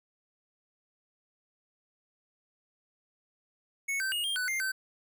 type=tone with pitch steps; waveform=square; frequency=2207 / 1552 / 2864 / 3203 / 1494 / 2106 / 1541 Hz; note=C#7 / G6 / F7 / G7 / F#6 / C7 / G6; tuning=-8 / -18 / +43 / +37 / +16 / +11 / -30 cents; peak=-30 dBFS; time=3.88-4.72 s; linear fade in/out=10 ms; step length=120 ms; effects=none